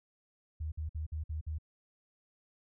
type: tone bursts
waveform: sine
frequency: 77.78 Hz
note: D#2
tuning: in tune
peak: -34 dBFS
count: 6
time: 0.6-1.585 s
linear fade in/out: 10 ms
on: 120 ms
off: 53 ms
effects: none

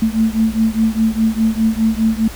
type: beating tone pair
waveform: sine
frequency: 220 / 224.9 Hz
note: A3 / A3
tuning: 0 / +38 cents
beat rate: 4.9 Hz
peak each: -15 / -16 dBFS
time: 0.02-2.28 s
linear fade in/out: 5 ms
effects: added 60 Hz sine -31 dBFS peak until 2.35 s + pink hiss -34 dBFS RMS until 2.35 s

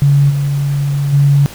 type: tone with level steps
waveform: sine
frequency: 141.5 Hz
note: C#3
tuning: 36 cents sharp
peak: -6 / -12 / -6 dBFS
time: 0.02-1.46 s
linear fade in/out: 0 ms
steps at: 0.29 / 1.12 s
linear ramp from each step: 20 ms
effects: pink hiss -33 dBFS RMS until 1.54 s

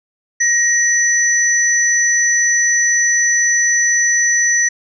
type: tone pair together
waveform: sine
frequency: 1884 / 5962 Hz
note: A#6 / F#8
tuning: +18 / +12 cents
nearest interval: octave + minor sixth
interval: 1994 cents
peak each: -14 dBFS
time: 0.4-4.69 s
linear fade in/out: 10 ms
effects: none

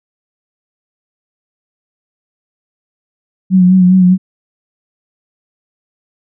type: tone with vibrato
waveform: sine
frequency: 184 Hz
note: F#3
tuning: 9 cents flat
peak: -4 dBFS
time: 3.5-4.18 s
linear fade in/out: 50 ms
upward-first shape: sine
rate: 4.9 Hz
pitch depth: 40 cents each way
effects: none

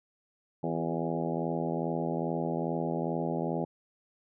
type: harmonic tone with a mistuned harmonic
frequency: 82.41 Hz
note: E2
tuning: in tune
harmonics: 2 / 3 / 4 / 5 / 6 / 7 / 8 / 9 / 10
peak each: -34 / -36 / -37 / -38 / -39 / -39 / -40 / -41 / -41 dBFS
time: 0.63-3.65 s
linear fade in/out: 5 ms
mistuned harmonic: 4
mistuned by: +43 cents
effects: none

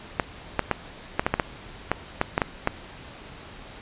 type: clicks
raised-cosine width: 0.5 ms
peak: -5 dBFS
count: 12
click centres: 0.198 / 0.593 / 0.713 / 1.195 / 1.265 / 1.34 / 1.398 / 1.916 / 2.214 / 2.379 / 2.418 / 2.674 s
effects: pink hiss -43 dBFS RMS until 3.81 s + resampled to 8000 Hz

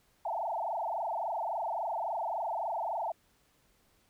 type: tone with frequency modulation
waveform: sine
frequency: 784 Hz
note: G5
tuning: in tune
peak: -31 dBFS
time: 0.25-3.12 s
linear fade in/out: 5 ms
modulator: 23.6 Hz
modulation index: 5.7
effects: pink hiss -69 dBFS RMS until 4.09 s

